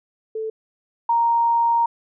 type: tone pair in turn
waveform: sine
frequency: 440 / 932.3 Hz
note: A4 / A#5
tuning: 0 / 0 cents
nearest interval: octave + minor second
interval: 1300 cents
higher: second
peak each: -24 / -15 dBFS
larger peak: second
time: 0.35-0.5 / 1.09-1.86 s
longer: second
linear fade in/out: 5 ms
effects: none